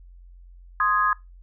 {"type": "chord", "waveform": "sine", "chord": "Ab major", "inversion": "first", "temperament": "equal", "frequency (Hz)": [1046.5, 1244.5, 1661.2], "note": ["C6", "Eb6", "Ab6"], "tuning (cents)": [0, 0, 0], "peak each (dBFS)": [-24, -21, -24], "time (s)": [0.8, 1.13], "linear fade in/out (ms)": 2, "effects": ["noise-tail reverb RT60 0.2 s tail -22 dB re dry", "added 44 Hz sine -44 dBFS peak until 1.42 s"]}